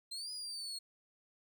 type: exponential two-way sweep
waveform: 35% pulse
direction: up then down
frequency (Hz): 4096 to 4978 to 4278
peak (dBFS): -39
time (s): 0.11-0.79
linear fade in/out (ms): 10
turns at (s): 0.31
effects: none